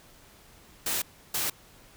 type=noise bursts at uneven times; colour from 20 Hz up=white; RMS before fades=-29 dBFS; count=2; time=0.86-1.02 / 1.34-1.5 s; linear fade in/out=5 ms; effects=pink hiss -55 dBFS RMS until 1.96 s